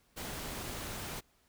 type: noise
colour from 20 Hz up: pink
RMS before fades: -41 dBFS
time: 0.16-1.21 s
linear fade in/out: 20 ms
effects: pink hiss -70 dBFS RMS until 1.48 s